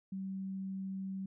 sine tone, 191.9 Hz, G3, 37 cents flat, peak -37 dBFS, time 0.12-1.26 s, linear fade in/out 5 ms, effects none

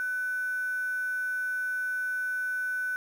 sine tone with quantisation, 1500 Hz, F#6, 23 cents sharp, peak -28 dBFS, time 0-2.96 s, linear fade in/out 0 ms, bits 8, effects none

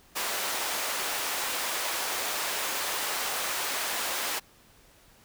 pink high-pass noise, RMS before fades -31 dBFS, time 0.15-4.4 s, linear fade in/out 20 ms, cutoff 660 Hz, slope 12 dB/octave, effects pink hiss -58 dBFS RMS until 5.24 s

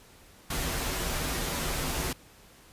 pink noise with comb filter, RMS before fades -31 dBFS, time 0.5-2.13 s, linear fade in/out 5 ms, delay 9.6 ms, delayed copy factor -0.55, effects pink hiss -55 dBFS RMS until 2.72 s + resampled to 32000 Hz

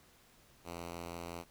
5% pulse tone, 85.5 Hz, F2, 36 cents flat, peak -31 dBFS, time 0.64-1.45 s, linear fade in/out 50 ms, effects pink hiss -64 dBFS RMS until 1.5 s

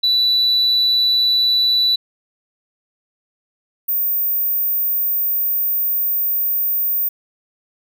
sine tone pair in turn, 3962 / 14959 Hz, B7 / A#9, +5 / +5 cents, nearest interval octave + major seventh, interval 2300 cents, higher second, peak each -11 / -15 dBFS, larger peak first, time 0.03-1.96 / 3.88-7.09 s, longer second, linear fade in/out 10 ms, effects tanh soft clip ceiling -10 dBFS

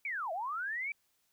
sine linear two-way sweep, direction down then up, 2349 to 622.3 to 2349 Hz, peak -34 dBFS, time 0.05-0.92 s, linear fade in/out 2 ms, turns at 0.32 s, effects white hiss -75 dBFS RMS until 1.32 s

